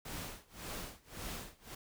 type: noise with tremolo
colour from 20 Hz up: pink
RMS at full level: -42 dBFS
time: 0.05-1.75 s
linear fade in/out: 5 ms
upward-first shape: sine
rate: 1.8 Hz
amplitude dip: 95%
effects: none